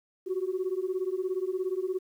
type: beating tone pair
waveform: sine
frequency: 364.3 / 381.3 Hz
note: F#4 / G4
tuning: -27 / -48 cents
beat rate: 17 Hz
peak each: -30 dBFS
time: 0.26-1.99 s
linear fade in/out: 20 ms
effects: tanh soft clip ceiling -22 dBFS + 10-bit